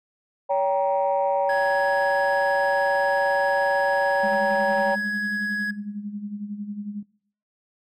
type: chord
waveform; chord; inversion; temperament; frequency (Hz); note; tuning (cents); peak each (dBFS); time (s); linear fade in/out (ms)
sine; G diminished; second; just; 564.5 / 784 / 940.8; Db5 / G5 / Bb5; +31 / 0 / +16; -21 / -24 / -25; 0.49-4.96; 20
type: tone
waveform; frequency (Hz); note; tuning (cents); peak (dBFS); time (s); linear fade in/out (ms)
triangle; 1671; G#6; +10; -23; 1.49-5.71; 5
type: tone with tremolo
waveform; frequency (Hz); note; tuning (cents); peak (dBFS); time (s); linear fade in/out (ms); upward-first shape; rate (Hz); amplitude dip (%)
sine; 206.2; G#3; -12; -27; 4.23-7.03; 5; sine; 11; 65
effects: noise-tail reverb RT60 0.6 s tail -21 dB re dry + tanh soft clip ceiling -12 dBFS